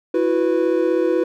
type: chord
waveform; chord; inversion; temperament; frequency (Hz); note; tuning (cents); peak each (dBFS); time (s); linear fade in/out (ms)
triangle; E suspended second; none; equal with one note detuned; 329.6 / 365.7 / 493.9; E4 / F#4 / B4; 0 / -20 / 0; -18; 0.14-1.24; 5
effects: none